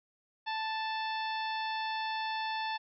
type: harmonic tone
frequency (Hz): 880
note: A5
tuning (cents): 0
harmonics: 1 / 2 / 3 / 4 / 5 / 6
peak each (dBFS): -34 / -40 / -43 / -43 / -46 / -51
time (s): 0.46-2.78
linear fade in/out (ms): 20
effects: none